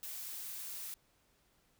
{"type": "noise", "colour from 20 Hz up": "blue", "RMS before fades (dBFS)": -44, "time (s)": [0.03, 0.94], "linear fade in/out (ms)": 0, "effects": ["pink hiss -72 dBFS RMS until 1.79 s"]}